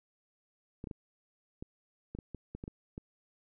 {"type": "clicks", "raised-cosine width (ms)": 3, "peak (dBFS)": -28, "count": 11, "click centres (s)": [0.841, 0.872, 0.912, 1.625, 2.15, 2.188, 2.347, 2.55, 2.639, 2.679, 2.979], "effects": []}